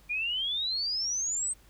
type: exponential sweep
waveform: sine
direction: up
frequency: 2384 to 8420 Hz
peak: -28 dBFS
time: 0.09-1.54 s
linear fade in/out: 20 ms
effects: added 50 Hz sine -57 dBFS peak until 1.69 s + pink hiss -61 dBFS RMS until 1.69 s